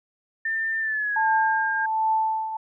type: tone with pitch glide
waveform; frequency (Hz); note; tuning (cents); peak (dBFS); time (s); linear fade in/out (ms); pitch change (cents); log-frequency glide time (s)
sine; 1794 to 1607.5; A6 to G6; +33 to +43; -23; 0.45-1.86; 5; -190; 0.8-1.28
type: tone with tremolo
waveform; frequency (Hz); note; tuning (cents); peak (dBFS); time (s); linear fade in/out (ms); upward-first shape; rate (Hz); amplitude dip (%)
sine; 880; A5; 0; -18; 1.16-2.57; 5; triangle; 1.3; 70
effects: none